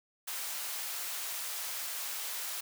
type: high-pass noise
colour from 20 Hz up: white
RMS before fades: -38 dBFS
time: 0.27-2.61 s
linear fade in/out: 10 ms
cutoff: 680 Hz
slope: 12 dB/octave
effects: none